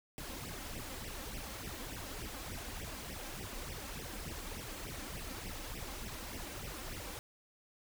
pink noise with flanger, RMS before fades -44 dBFS, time 0.18-7.19 s, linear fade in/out 0 ms, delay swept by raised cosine 0.35 to 3.85 ms, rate 3.4 Hz, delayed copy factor +0.95, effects none

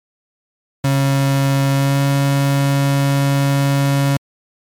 35% pulse tone with pitch glide, 137.4 to 139.32 Hz, C#3 to C#3, -15 to +9 cents, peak -11 dBFS, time 0.84-4.17 s, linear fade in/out 5 ms, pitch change +24 cents, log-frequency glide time 1.74-2.02 s, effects MP3 96 kbps

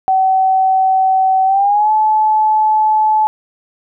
sine tone with pitch glide, 760 to 863 Hz, F#5 to A5, +46 to -34 cents, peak -9 dBFS, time 0.08-3.27 s, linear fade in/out 0 ms, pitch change +220 cents, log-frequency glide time 1.45-1.91 s, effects none

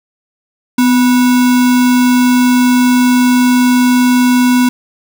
sine tone with sample-and-hold, 250.1 Hz, B3, 22 cents sharp, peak -6 dBFS, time 0.78-4.69 s, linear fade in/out 5 ms, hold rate 1225 Hz, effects none

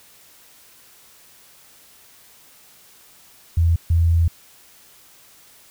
sine tone bursts at uneven times, 83.6 Hz, E2, 25 cents sharp, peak -13 dBFS, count 2, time 3.57-3.76 / 3.9-4.28 s, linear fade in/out 5 ms, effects white hiss -50 dBFS RMS until 5.7 s

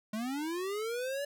square linear sweep, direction up, 207.7 to 578 Hz, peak -34 dBFS, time 0.13-1.25 s, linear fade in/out 5 ms, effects none

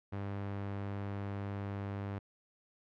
sawtooth tone, 99.8 Hz, G2, 32 cents sharp, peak -33 dBFS, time 0.12-2.19 s, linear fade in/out 10 ms, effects low-pass 2000 Hz 12 dB/octave

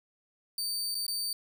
sawtooth tone with dropouts, 4600 Hz, D8, 37 cents flat, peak -28 dBFS, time 0.58-1.33 s, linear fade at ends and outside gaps 2 ms, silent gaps 0.946-0.951 / 1.066-1.08 s, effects none

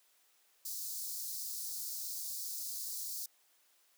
white high-pass noise, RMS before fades -41 dBFS, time 0.65-3.26 s, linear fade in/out 5 ms, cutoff 4300 Hz, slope 48 dB/octave, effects white hiss -70 dBFS RMS until 3.97 s + high-pass 400 Hz 12 dB/octave

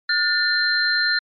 sine tone cluster, 1436 / 1781 / 4145 Hz, F6 / A6 / C8, +48 / +21 / -17 cents, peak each -22 / -21 / -21 dBFS, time 0.09-1.19 s, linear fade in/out 5 ms, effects MP3 48 kbps

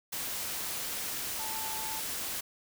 sine tone in noise, 880 Hz, A5, in tune, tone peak -40 dBFS, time 1.39-2 s, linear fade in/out 10 ms, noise white, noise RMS -36 dBFS, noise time 0.12-2.41 s, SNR -7 dB, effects none

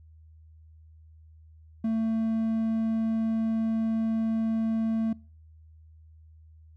triangle tone with hard clipping, 223.6 Hz, A3, 28 cents sharp, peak -25 dBFS, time 1.84-5.13 s, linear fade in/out 5 ms, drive 6 dB, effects noise-tail reverb RT60 0.4 s tail -24 dB re dry + added 79 Hz sine -50 dBFS peak until 6.76 s

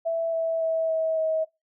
sine tone with pitch steps, 661 / 654.9 / 648.9 / 642.9 / 637 Hz, E5 / E5 / E5 / E5 / D#5, +5 / -11 / -27 / -43 / +41 cents, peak -22 dBFS, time 0.05-1.45 s, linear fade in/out 20 ms, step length 280 ms, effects noise-tail reverb RT60 0.2 s tail -20 dB re dry

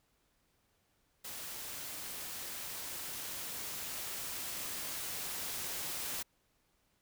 white noise with level ramp, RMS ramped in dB -44 to -39 dBFS, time 1.24-6.23 s, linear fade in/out 10 ms, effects pink hiss -75 dBFS RMS until 7.01 s

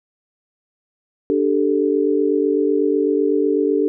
sine chord, D suspended fourth, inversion none, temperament equal, 293.7 / 392 / 440 Hz, D4 / G4 / A4, 0 / 0 / 0 cents, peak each -19 dBFS, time 1.3-3.88 s, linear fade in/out 0 ms, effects none

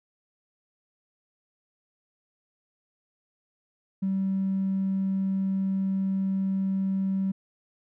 triangle tone with tanh clipping, 192.5 Hz, G3, 31 cents flat, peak -23 dBFS, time 4.02-7.32 s, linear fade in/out 10 ms, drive 1 dB, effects none

